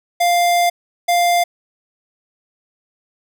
square tone bursts at uneven times, 698.5 Hz, F5, in tune, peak -13 dBFS, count 2, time 0.2-0.7 / 1.08-1.44 s, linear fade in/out 10 ms, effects none

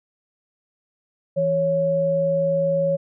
sine tone pair together, 164.82 / 554.4 Hz, E3 / C#5, 0 / 0 cents, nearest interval octave + major sixth, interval 2100 cents, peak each -26 / -18 dBFS, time 1.36-2.97 s, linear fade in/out 20 ms, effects none

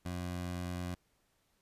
20% pulse tone, 89 Hz, F2, 33 cents sharp, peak -32 dBFS, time 0.05-0.95 s, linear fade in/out 10 ms, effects pink hiss -75 dBFS RMS until 1.61 s + resampled to 32000 Hz

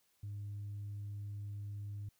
sine tone, 102.2 Hz, G#2, 27 cents flat, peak -39 dBFS, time 0.23-2.09 s, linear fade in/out 5 ms, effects tanh soft clip ceiling -38 dBFS + white hiss -75 dBFS RMS until 2.19 s

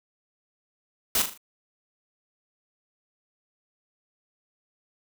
white noise with echo, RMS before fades -23 dBFS, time 1.15-1.22 s, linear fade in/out 2 ms, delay 39 ms, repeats 4, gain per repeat -7 dB, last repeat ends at 1.376 s, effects none

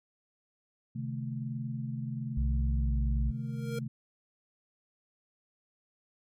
sine chord, A diminished, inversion first, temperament equal with one note detuned, 130.81 / 152.01 / 220 Hz, C3 / Eb3 / A3, 0 / -40 / 0 cents, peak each -35 / -40 / -38 dBFS, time 0.95-3.88 s, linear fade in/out 10 ms
sine tone with pitch glide, 63 to 60.16 Hz, B1 to B1, +35 to -45 cents, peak -26 dBFS, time 2.37-3.31 s, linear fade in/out 5 ms, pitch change -80 cents, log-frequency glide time 2.77-2.89 s
square tone with exponential growth, 466.2 Hz, A#4, in tune, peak -34 dBFS, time 3.28-3.79 s, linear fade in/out 5 ms, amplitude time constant 110 ms
effects MP3 64 kbps

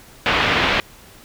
white low-pass noise, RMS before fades -18 dBFS, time 0.26-0.8 s, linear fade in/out 0 ms, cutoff 3100 Hz, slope 24 dB/octave, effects pink hiss -45 dBFS RMS until 1.24 s

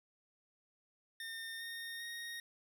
25% pulse tone with pitch steps, 1820 / 1842.2 / 1864.7 Hz, A#6 / A#6 / A#6, -42 / -21 / 0 cents, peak -39 dBFS, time 1.2-2.4 s, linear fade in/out 2 ms, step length 400 ms, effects 13-bit

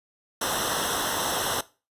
pink noise with comb filter, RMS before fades -27 dBFS, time 0.41-1.61 s, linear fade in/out 5 ms, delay 0.43 ms, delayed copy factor -0.95, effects noise-tail reverb RT60 0.3 s tail -18 dB re dry + resampled to 32000 Hz

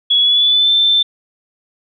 sine tone with pitch glide, 3368 to 3548 Hz, G#7 to A7, +24 to +14 cents, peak -9 dBFS, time 0.1-1.03 s, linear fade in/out 10 ms, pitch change +90 cents, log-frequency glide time 0.2-0.71 s, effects none

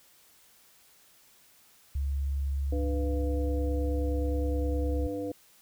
sine tone, 69.4 Hz, C#2, 3 cents sharp, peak -27 dBFS, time 1.95-5.07 s, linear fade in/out 5 ms
harmonic tone, 99 Hz, G2, 18 cents sharp, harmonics 1 / 3 / 5 / 7, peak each -44 / -34 / -34 / -45 dBFS, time 2.72-5.32 s, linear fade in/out 5 ms
effects white hiss -60 dBFS RMS until 5.61 s

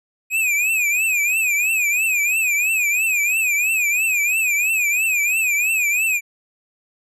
square tone with vibrato, 2489 Hz, D#7, in tune, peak -17 dBFS, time 0.3-6.21 s, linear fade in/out 50 ms, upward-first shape triangle, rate 3 Hz, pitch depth 150 cents each way, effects resampled to 32000 Hz

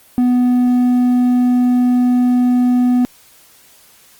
sine tone with hard clipping, 247.5 Hz, B3, 4 cents sharp, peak -11 dBFS, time 0.18-3.05 s, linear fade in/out 0 ms, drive 3 dB, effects white hiss -47 dBFS RMS until 4.19 s + Opus 32 kbps

